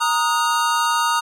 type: chord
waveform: square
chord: D# minor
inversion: second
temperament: equal with one note detuned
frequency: 932.3 / 1244.5 / 1450.4 Hz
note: A#5 / D#6 / F#6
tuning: 0 / 0 / -35 cents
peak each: -21 / -21 / -26 dBFS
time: 0-1.21 s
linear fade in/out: 20 ms
effects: low-pass 12000 Hz 12 dB/octave